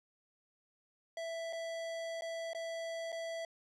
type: tone with dropouts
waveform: square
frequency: 661 Hz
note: E5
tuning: 5 cents sharp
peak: -39 dBFS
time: 1.17-3.45 s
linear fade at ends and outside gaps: 2 ms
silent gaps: 1.527-1.531 / 2.21-2.22 / 2.533-2.548 / 3.12-3.126 s
effects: low-pass 7000 Hz 12 dB/octave